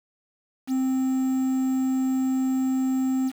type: tone with quantisation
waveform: triangle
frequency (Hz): 261.6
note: C4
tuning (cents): 0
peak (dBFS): -19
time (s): 0.67-3.32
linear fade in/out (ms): 50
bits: 7
effects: none